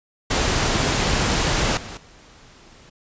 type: noise with level steps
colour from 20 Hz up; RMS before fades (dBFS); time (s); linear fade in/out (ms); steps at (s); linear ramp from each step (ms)
pink; -20 / -35 / -48; 0.3-2.9; 10; 1.77 / 1.97; 2
effects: resampled to 16000 Hz